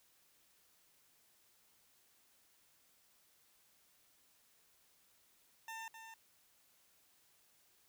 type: tone with echo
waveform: 20% pulse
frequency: 899 Hz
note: A5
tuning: 37 cents sharp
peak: -40 dBFS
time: 5.68-5.88 s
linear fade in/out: 2 ms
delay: 260 ms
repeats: 1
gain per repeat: -7 dB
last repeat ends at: 6.14 s
effects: white hiss -71 dBFS RMS until 7.88 s